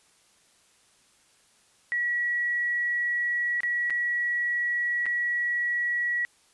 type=tone with dropouts; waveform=sine; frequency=1927 Hz; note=B6; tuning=43 cents flat; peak=-24 dBFS; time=1.92-6.25 s; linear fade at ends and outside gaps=0 ms; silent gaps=3.605-3.633 / 3.899-3.905 / 5.057-5.064 s; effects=white hiss -62 dBFS RMS until 6.53 s + resampled to 24000 Hz